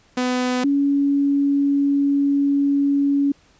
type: tone pair in turn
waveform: sawtooth / sine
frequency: 250.8 / 281.5 Hz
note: B3 / C#4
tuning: +27 / +27 cents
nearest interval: major second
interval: 200 cents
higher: second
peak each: -15 dBFS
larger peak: neither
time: 0.17-0.64 / 0.64-3.32 s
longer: second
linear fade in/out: 5 ms
effects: pink hiss -56 dBFS RMS until 3.59 s + resampled to 16000 Hz